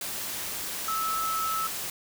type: tone in noise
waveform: sine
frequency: 1305 Hz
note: E6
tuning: 18 cents flat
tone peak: -27 dBFS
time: 0.88-1.67 s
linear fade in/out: 2 ms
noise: white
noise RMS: -34 dBFS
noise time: 0.01-1.9 s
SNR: +4 dB
effects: none